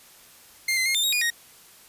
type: tone with pitch steps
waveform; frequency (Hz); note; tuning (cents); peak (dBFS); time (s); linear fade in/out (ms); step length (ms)
sawtooth; 2109 / 2059 / 2137 / 3588 / 3787 / 2447 / 1873; C7 / C7 / C7 / A7 / A#7 / D#7 / A#6; +13 / -28 / +36 / +33 / +27 / -29 / +8; -18; 0.68-1.303; 5; 89
effects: white hiss -51 dBFS RMS until 1.88 s + resampled to 32000 Hz